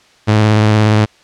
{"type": "tone with vibrato", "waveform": "sawtooth", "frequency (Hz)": 107.2, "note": "A2", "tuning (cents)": -45, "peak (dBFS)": -4, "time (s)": [0.27, 1.06], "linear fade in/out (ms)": 20, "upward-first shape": "square", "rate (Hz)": 17, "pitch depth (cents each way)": 23, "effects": ["white hiss -48 dBFS RMS until 1.23 s", "low-pass 5000 Hz 12 dB/octave"]}